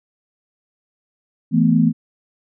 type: chord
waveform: sine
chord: E suspended fourth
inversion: none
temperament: just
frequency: 164.81 / 219.8 / 247.2 Hz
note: E3 / A3 / B3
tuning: 0 / -2 / +2 cents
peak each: -16 dBFS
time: 1.51-1.93 s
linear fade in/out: 50 ms
effects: none